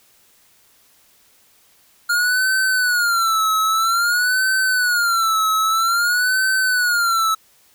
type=tone with vibrato; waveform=square; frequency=1407 Hz; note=F6; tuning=12 cents sharp; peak=-16 dBFS; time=2.09-7.35 s; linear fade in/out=10 ms; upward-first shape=sine; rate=0.51 Hz; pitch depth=150 cents each way; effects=white hiss -55 dBFS RMS until 7.74 s